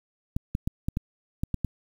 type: clicks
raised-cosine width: 5 ms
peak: -14 dBFS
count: 8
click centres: 0.365 / 0.551 / 0.675 / 0.885 / 0.971 / 1.435 / 1.543 / 1.647 s
effects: 8-bit